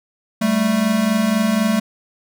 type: tone pair together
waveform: square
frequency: 196 / 220 Hz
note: G3 / A3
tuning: 0 / 0 cents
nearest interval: major second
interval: 200 cents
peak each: -21 / -17 dBFS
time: 0.41-1.8 s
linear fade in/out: 10 ms
effects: none